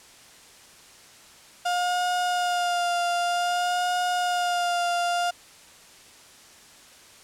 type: tone with vibrato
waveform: 35% pulse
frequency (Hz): 708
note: F5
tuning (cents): +23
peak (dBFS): -21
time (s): 1.65-5.31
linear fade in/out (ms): 10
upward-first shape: sine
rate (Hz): 0.53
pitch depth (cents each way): 25
effects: white hiss -50 dBFS RMS until 7.23 s + low-pass 9000 Hz 12 dB/octave